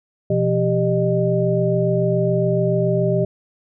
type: tone cluster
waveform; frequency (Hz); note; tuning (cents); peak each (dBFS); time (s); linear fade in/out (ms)
sine; 124.5 / 171.6 / 393.5 / 610; B2 / F3 / G4 / D#5; +14 / -30 / +7 / -34; -21; 0.3-3.25; 5
effects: none